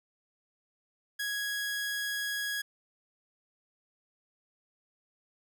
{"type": "tone", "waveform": "sawtooth", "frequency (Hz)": 1661.2, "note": "G#6", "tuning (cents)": 0, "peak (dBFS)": -28, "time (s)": [1.19, 2.62], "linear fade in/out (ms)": 10, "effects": []}